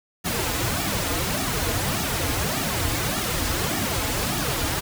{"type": "noise with flanger", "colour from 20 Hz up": "pink", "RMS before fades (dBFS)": -25, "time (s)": [0.24, 4.81], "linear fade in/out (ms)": 20, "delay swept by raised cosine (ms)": [1.9, 5.3], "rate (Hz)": 1.7, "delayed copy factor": -0.95, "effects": []}